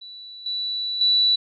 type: tone with level steps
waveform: sine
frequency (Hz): 3951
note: B7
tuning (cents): 0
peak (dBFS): -37 / -24 / -15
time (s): 0.01-1.36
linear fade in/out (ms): 10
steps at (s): 0.46 / 1.01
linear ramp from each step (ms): 2
effects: none